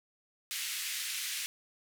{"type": "band-pass noise", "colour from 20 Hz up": "pink", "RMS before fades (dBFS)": -37, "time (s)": [0.51, 1.46], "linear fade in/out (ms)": 0, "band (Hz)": [2000, 15000], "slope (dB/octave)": 24, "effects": []}